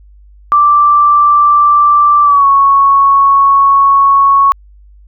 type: tone with pitch glide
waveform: sine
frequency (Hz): 1173 to 1107.2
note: D6 to C#6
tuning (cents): -2 to -2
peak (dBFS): -4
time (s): 0.52-4.52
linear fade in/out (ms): 0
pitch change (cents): -100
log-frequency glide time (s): 2.23-2.46
effects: added 50 Hz sine -37 dBFS peak until 5.07 s